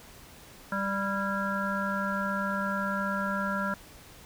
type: harmonic tone with a mistuned harmonic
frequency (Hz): 196.8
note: G3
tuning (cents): +7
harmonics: 1 / 3 / 5 / 7 / 8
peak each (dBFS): -32 / -36 / -36 / -32 / -36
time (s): 0.72-3.74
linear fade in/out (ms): 2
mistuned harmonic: 8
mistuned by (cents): +71
effects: pink hiss -51 dBFS RMS until 4.25 s